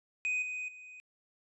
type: tone with level steps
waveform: triangle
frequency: 2499 Hz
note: D#7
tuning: 7 cents sharp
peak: -28 / -34 / -46 dBFS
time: 0.25-1 s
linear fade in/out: 0 ms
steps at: 0.42 / 0.68 s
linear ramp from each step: 5 ms
effects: resampled to 24000 Hz